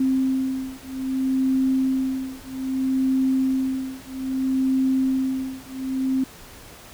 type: beating tone pair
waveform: sine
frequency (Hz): 262.9 / 263.52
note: C4 / C4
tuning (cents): +8 / +12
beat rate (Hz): 0.62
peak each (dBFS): -23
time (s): 0-6.24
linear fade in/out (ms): 5
effects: pink hiss -44 dBFS RMS until 6.93 s